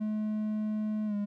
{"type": "tone with pitch glide", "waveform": "triangle", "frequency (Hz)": [213.9, 204.8], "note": ["A3", "G#3"], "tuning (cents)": [-49, -24], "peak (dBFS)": -27, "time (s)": [0, 1.26], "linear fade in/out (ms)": 20, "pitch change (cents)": -75, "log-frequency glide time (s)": [1.06, 1.15], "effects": []}